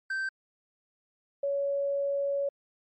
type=tone pair in turn; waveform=triangle / sine; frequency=1557 / 560.8 Hz; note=G6 / C#5; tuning=-12 / +20 cents; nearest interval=octave + tritone; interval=1768 cents; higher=first; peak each=-27 / -26 dBFS; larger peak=second; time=0.1-0.29 / 1.43-2.49 s; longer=second; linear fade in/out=5 ms; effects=MP3 32 kbps